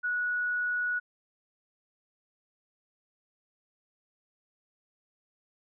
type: tone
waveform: sine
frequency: 1465 Hz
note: F#6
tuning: 18 cents flat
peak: -27 dBFS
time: 0.03-1 s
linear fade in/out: 20 ms
effects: none